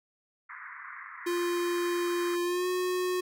white band-pass noise, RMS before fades -44 dBFS, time 0.49-2.36 s, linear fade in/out 10 ms, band 1000 to 2100 Hz, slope 96 dB/octave
square tone with pitch glide, 349.2 to 364 Hz, F4 to F#4, 0 to -28 cents, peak -28 dBFS, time 1.26-3.21 s, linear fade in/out 10 ms, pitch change +72 cents, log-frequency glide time 2.43-2.67 s
effects none

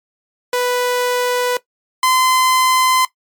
sawtooth tone pair in turn, 493.9 / 1029.2 Hz, B4 / C6, 0 / -29 cents, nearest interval octave + minor second, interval 1271 cents, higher second, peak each -11 / -8 dBFS, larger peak second, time 0.53-1.57 / 2.03-3.05 s, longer first, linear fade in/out 2 ms, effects noise-tail reverb RT60 0.1 s tail -17 dB re dry + MP3 96 kbps

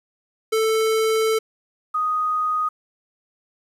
square / sine tone pair in turn, 441.4 / 1245.2 Hz, A4 / D#6, +5 / +1 cents, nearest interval octave + tritone, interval 1796 cents, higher second, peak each -18 / -19 dBFS, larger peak first, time 0.52-1.39 / 1.94-2.69 s, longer first, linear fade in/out 10 ms, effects resampled to 32000 Hz + 9-bit

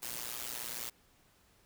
white noise with amplitude modulation, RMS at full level -37 dBFS, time 0.02-0.9 s, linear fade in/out 10 ms, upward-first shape sine, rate 119 Hz, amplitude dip 90%, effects pink hiss -67 dBFS RMS until 1.65 s

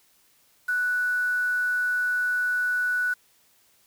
sine tone with quantisation, 1480 Hz, F#6, in tune, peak -22 dBFS, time 0.68-3.14 s, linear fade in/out 10 ms, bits 7, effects white hiss -62 dBFS RMS until 3.86 s

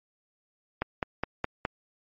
click train, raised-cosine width 0.5 ms, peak -12 dBFS, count 5, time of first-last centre 0.82-1.652 s, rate 4.81 Hz, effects MP3 32 kbps

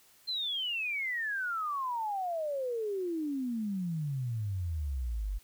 sine exponential sweep, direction down, 4186 to 45.42 Hz, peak -31 dBFS, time 0.27-5.39 s, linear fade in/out 20 ms, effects white hiss -62 dBFS RMS until 5.43 s

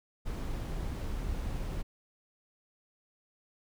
brown noise, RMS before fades -35 dBFS, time 0.25-1.83 s, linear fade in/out 20 ms, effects none

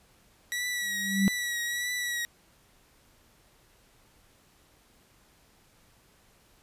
sawtooth tone with vibrato, 1935 Hz, B6, 36 cents flat, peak -26 dBFS, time 0.52-2.25 s, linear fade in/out 0 ms, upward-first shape triangle, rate 1.6 Hz, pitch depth 40 cents each way
sine tone with exponential growth, 196 Hz, G3, in tune, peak -17 dBFS, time 0.82-1.28 s, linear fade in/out 0 ms, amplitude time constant 100 ms
effects pink hiss -62 dBFS RMS until 6.62 s + resampled to 32000 Hz

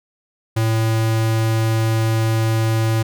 square tone, 111.9 Hz, A2, 30 cents sharp, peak -16 dBFS, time 0.56-3.03 s, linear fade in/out 10 ms, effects none

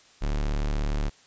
45% pulse tone, 36.71 Hz, D1, in tune, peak -24 dBFS, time 0.21-1.1 s, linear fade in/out 20 ms, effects white hiss -56 dBFS RMS until 1.26 s + resampled to 16000 Hz

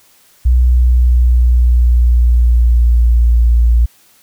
sine tone with pitch glide, 61.74 to 58.34 Hz, B1 to A#1, 0 to +2 cents, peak -6 dBFS, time 0.45-3.86 s, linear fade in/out 10 ms, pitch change -98 cents, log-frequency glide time 0.59-3.33 s, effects white hiss -49 dBFS RMS until 4.22 s

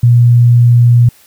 sine tone, 120 Hz, B2, 49 cents flat, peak -3 dBFS, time 0.03-1.09 s, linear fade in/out 5 ms, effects white hiss -45 dBFS RMS until 1.26 s

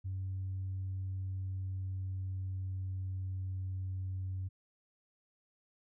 sine tone with pitch glide, 94.8 to 93.93 Hz, F#2 to F#2, +43 to +27 cents, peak -34 dBFS, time 0.04-4.49 s, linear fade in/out 20 ms, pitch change -16 cents, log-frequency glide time 1.01-3.66 s, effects tanh soft clip ceiling -32 dBFS

